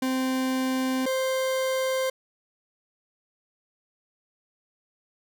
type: tone pair in turn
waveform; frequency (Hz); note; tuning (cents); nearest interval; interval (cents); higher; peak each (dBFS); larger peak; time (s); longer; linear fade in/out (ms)
40% pulse; 260.1 / 523.5; C4 / C5; -10 / +1; octave; 1211; second; -23; neither; 0.02-1.06 / 1.06-2.1; neither; 5
effects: none